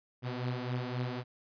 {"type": "beating tone pair", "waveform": "sawtooth", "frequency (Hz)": [123.3, 127.1], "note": ["B2", "C3"], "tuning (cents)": [-2, -50], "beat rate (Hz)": 3.8, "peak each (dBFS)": [-31, -34], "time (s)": [0.22, 1.24], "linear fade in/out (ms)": 50, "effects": ["resampled to 11025 Hz"]}